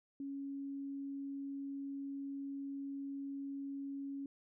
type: tone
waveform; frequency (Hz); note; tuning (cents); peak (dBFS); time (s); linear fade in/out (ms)
sine; 277.2; C#4; 0; -40; 0.2-4.26; 2
effects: none